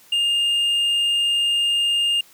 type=tone with hard clipping; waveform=sine; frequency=2819 Hz; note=F7; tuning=16 cents sharp; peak=-18 dBFS; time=0.12-2.21 s; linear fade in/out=5 ms; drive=3 dB; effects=white hiss -51 dBFS RMS until 2.33 s + high-pass 80 Hz 12 dB/octave